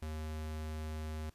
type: tone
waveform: square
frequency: 77.78 Hz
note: D#2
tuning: in tune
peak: -39 dBFS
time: 0.02-1.3 s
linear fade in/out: 5 ms
effects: pink hiss -69 dBFS RMS until 1.34 s + resampled to 32000 Hz